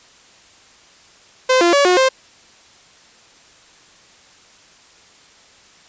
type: tone with pitch steps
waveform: sawtooth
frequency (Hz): 515 / 345 / 567 / 361.8 / 525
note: C5 / F4 / C#5 / F#4 / C5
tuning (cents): -28 / -21 / +39 / -39 / +6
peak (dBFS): -7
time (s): 1.49-2.09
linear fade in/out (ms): 10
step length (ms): 120
effects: white hiss -48 dBFS RMS until 5.88 s + resampled to 16000 Hz